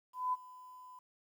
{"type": "tone with ADSR envelope", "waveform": "sine", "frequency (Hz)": 1006, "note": "B5", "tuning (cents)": 32, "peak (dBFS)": -29, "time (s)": [0.13, 0.99], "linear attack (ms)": 200, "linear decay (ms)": 28, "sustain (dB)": -21, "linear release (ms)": 3, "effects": ["11-bit"]}